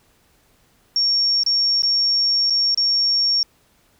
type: tone with dropouts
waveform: sine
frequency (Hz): 5520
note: F8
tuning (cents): -21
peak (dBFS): -15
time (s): 0.96-3.43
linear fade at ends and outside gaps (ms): 1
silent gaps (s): 1.434-1.463 / 1.821-1.833 / 2.499-2.505 / 2.746-2.775
effects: pink hiss -59 dBFS RMS until 3.99 s